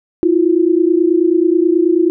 sine tone pair together, 326.9 / 356.2 Hz, E4 / F4, -14 / +34 cents, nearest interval minor second, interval 148 cents, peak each -12 dBFS, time 0.23-2.1 s, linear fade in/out 0 ms, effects none

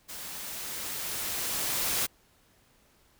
white noise with level ramp, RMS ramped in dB -41 to -28 dBFS, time 0.08-2.07 s, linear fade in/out 20 ms, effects pink hiss -64 dBFS RMS until 3.19 s

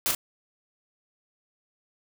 white noise with echo, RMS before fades -25 dBFS, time 0.06-0.11 s, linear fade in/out 0 ms, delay 39 ms, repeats 1, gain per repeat -4 dB, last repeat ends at 0.149 s, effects none

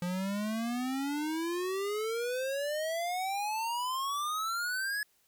square exponential sweep, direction up, 174.61 to 1709 Hz, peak -32 dBFS, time 0.02-5.03 s, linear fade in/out 2 ms, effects white hiss -70 dBFS RMS until 5.27 s

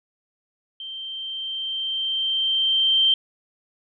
sine tone with level ramp, 3136 Hz, G7, in tune, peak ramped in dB -32 to -14 dBFS, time 0.8-3.14 s, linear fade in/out 2 ms, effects none

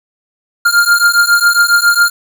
square beating tone pair, 1400 / 1407.3 Hz, F6 / F6, +4 / +13 cents, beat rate 7.3 Hz, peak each -11 dBFS, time 0.65-2.1 s, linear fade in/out 10 ms, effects 7-bit

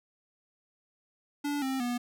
square tone with pitch steps, 289 / 265 / 243 Hz, D4 / C4 / B3, -28 / +22 / -28 cents, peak -30 dBFS, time 1.44-1.98 s, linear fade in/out 10 ms, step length 180 ms, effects none

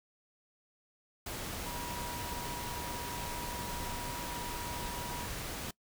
sine tone in noise, 962 Hz, B5, 46 cents flat, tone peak -42 dBFS, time 1.66-5.27 s, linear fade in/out 5 ms, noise pink, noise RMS -40 dBFS, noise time 1.26-5.71 s, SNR -5 dB, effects noise-tail reverb RT60 0.1 s tail -23 dB re dry

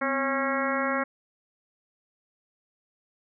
harmonic tone with a mistuned harmonic, 273 Hz, C#4, 26 cents flat, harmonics 1 / 2 / 3 / 4 / 5 / 6 / 7 / 8, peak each -31 / -30 / -36 / -32 / -32 / -34 / -34 / -36 dBFS, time 0.01-1.04 s, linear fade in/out 10 ms, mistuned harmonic 1, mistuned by -90 cents, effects none

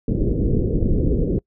pink low-pass noise, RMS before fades -19 dBFS, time 0.08-1.39 s, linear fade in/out 2 ms, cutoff 480 Hz, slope 48 dB/octave, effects noise-tail reverb RT60 0.1 s tail -25 dB re dry

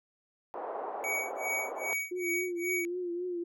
white band-pass noise, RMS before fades -38 dBFS, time 0.54-1.93 s, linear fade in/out 0 ms, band 430 to 850 Hz, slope 24 dB/octave
square tone with tremolo, 2257 Hz, C#7, 31 cents sharp, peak -30 dBFS, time 1.04-2.85 s, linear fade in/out 0 ms, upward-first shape sine, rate 2.5 Hz, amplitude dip 100%
sine tone with vibrato, 353.2 Hz, F4, 20 cents sharp, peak -32 dBFS, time 2.11-3.44 s, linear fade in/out 10 ms, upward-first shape triangle, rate 3.7 Hz, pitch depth 62 cents each way
effects none

